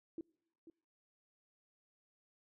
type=tone with echo; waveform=sine; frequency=329.6 Hz; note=E4; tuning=in tune; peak=-40 dBFS; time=0.18-0.21 s; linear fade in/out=2 ms; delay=490 ms; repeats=1; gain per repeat=-13 dB; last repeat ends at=0.7 s; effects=noise-tail reverb RT60 0.8 s tail -26 dB re dry